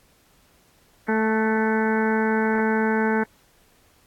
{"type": "harmonic tone with a mistuned harmonic", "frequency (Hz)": 220, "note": "A3", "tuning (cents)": 0, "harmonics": [1, 2, 3, 4, 5, 6, 7, 8, 9, 10], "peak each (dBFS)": [-22, -24, -36, -27, -38, -39, -28, -33, -38, -39], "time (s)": [1.08, 3.24], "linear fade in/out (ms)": 10, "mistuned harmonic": 7, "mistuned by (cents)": -28, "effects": ["pink hiss -59 dBFS RMS until 4.06 s", "AAC 64 kbps"]}